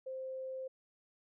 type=tone; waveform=sine; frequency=523.3 Hz; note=C5; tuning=in tune; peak=-39 dBFS; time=0.06-0.68 s; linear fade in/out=10 ms; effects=none